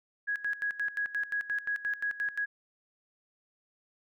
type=tone with tremolo; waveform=sine; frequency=1661.2 Hz; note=G#6; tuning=in tune; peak=-28 dBFS; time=0.27-2.46 s; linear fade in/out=20 ms; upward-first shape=square; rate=5.7 Hz; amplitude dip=80%; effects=none